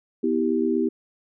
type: chord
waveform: sine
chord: E minor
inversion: second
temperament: equal with one note detuned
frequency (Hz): 246.9 / 323.2 / 392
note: B3 / E4 / G4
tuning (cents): 0 / -34 / 0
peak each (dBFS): -24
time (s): 0.23-0.89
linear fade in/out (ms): 10
effects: none